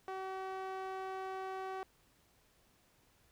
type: tone with band-pass filter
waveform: sawtooth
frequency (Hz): 380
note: F#4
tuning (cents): +46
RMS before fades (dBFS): -42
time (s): 0.08-1.83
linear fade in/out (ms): 0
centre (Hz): 840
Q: 1.1
effects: pink hiss -70 dBFS RMS until 3.31 s